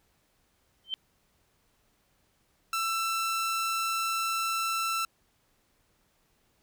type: tone with exponential growth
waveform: sine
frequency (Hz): 3110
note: G7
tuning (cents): -14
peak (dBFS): -25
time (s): 0.84-0.94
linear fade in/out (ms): 0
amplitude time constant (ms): 20
type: tone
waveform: sawtooth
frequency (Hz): 1335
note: E6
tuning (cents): +22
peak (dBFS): -24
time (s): 2.73-5.05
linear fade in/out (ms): 2
effects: pink hiss -70 dBFS RMS until 6.62 s